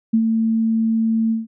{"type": "tone with ADSR envelope", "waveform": "sine", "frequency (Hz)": 224.3, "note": "A3", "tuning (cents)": 34, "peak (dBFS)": -11, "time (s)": [0.13, 1.47], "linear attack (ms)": 11, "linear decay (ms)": 73, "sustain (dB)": -4, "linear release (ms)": 160, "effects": []}